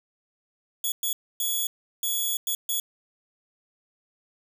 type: tone bursts at uneven times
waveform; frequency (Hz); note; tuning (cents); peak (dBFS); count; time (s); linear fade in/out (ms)
5% pulse; 3384; G#7; +32; -17; 6; 0.84-0.92 / 1.03-1.13 / 1.4-1.67 / 2.03-2.37 / 2.47-2.55 / 2.69-2.8; 2
effects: none